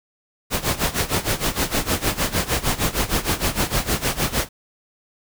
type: noise with tremolo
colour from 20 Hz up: pink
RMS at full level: -19 dBFS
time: 0.5-4.49 s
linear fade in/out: 50 ms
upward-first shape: sine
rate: 6.5 Hz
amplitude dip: 85%
effects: none